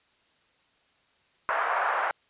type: band-pass noise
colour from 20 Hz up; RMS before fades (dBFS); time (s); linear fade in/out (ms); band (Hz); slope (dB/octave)
white; -27; 1.49-2.11; 0; 640 to 1500; 24
effects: white hiss -66 dBFS RMS until 2.29 s + resampled to 8000 Hz